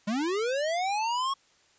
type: linear sweep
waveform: square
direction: up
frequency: 196 to 1108.7 Hz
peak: -27 dBFS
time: 0.07-1.34 s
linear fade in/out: 10 ms
effects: white hiss -63 dBFS RMS until 1.78 s + resampled to 16000 Hz